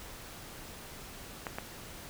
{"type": "clicks", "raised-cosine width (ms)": 0.5, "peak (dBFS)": -20, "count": 2, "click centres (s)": [1.468, 1.585], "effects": ["pink hiss -47 dBFS RMS until 2.09 s"]}